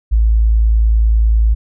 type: tone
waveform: sine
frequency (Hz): 55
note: A1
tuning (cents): 0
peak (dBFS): -8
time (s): 0.11-1.55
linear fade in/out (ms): 20
effects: none